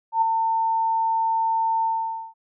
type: tone with ADSR envelope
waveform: sine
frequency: 900 Hz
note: A5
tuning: 39 cents sharp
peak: -14 dBFS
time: 0.12-2.34 s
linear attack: 100 ms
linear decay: 4 ms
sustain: -5 dB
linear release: 500 ms
effects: none